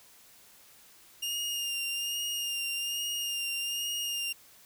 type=tone with vibrato; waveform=sawtooth; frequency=2819 Hz; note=F7; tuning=16 cents sharp; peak=-28 dBFS; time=1.22-4.33 s; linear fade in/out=10 ms; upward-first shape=sine; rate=1.2 Hz; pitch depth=25 cents each way; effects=white hiss -57 dBFS RMS until 4.65 s